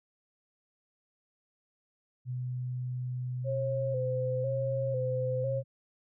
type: tone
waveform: sine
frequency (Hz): 125.5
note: B2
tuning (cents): +28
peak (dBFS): -32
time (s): 2.25-5.64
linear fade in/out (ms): 50
type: tone with vibrato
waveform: sine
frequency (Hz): 527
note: C5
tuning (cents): +12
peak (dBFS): -30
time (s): 3.44-5.63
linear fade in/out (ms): 50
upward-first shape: square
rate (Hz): 1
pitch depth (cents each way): 45
effects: none